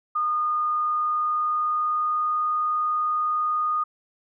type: tone with pitch glide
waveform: sine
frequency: 1223 to 1230.8 Hz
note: D#6 to D#6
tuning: -30 to -19 cents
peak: -21 dBFS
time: 0.15-3.84 s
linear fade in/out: 10 ms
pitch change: +11 cents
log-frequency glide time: 0.66-2.47 s
effects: none